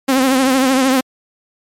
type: tone with vibrato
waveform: sawtooth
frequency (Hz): 263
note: C4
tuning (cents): +9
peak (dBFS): -7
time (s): 0.08-1.01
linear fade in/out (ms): 10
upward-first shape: triangle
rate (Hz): 13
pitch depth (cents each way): 77
effects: MP3 64 kbps